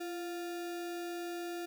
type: tone with sample-and-hold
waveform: sine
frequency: 343.4 Hz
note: F4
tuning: 29 cents flat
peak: -37 dBFS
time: 0-1.66 s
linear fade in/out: 10 ms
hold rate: 1050 Hz
effects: none